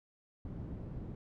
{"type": "low-pass noise", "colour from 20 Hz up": "white", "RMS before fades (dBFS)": -43, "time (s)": [0.45, 1.15], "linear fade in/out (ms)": 2, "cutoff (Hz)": 190, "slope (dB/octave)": 12, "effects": []}